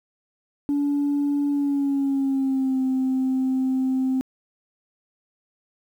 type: tone with pitch glide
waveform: sine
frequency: 286.5 to 261.2 Hz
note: D4 to C4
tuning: -43 to -3 cents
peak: -18 dBFS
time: 0.69-4.21 s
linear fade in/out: 0 ms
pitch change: -160 cents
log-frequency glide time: 1.5-2.82 s
effects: tanh soft clip ceiling -17 dBFS + 9-bit